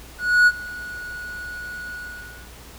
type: tone with ADSR envelope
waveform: triangle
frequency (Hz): 1461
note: F#6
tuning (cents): -22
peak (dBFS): -8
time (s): 0.18-2.51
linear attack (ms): 290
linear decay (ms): 44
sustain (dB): -21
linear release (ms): 550
effects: added 60 Hz sine -44 dBFS peak until 2.78 s + pink hiss -44 dBFS RMS until 2.78 s